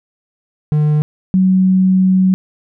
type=tone pair in turn; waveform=triangle / sine; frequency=150.7 / 187.25 Hz; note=D3 / F#3; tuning=+45 / +21 cents; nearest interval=major third; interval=376 cents; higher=second; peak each=-8 dBFS; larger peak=neither; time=0.72-1.02 / 1.34-2.34 s; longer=second; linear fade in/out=0 ms; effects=none